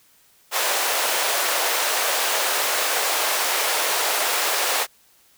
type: high-pass noise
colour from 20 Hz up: pink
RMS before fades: -22 dBFS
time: 0.51-4.87 s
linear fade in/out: 50 ms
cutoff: 510 Hz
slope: 24 dB/octave
effects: white hiss -57 dBFS RMS until 5.37 s